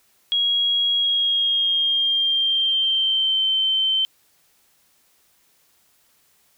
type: tone with pitch glide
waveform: sine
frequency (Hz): 3300 to 3097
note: G#7 to G7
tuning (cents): -12 to -22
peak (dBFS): -17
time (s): 0.32-4.05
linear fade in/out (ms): 0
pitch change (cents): -110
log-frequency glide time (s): 0.98-3.44
effects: white hiss -61 dBFS RMS until 6.57 s